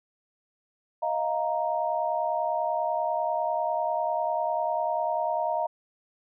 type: chord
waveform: sine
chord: Eb suspended second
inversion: none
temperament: equal with one note detuned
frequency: 628.4 / 698.5 / 932.3 Hz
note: Eb5 / F5 / Bb5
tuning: +17 / 0 / 0 cents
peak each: -29 dBFS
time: 1.02-5.67 s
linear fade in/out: 10 ms
effects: none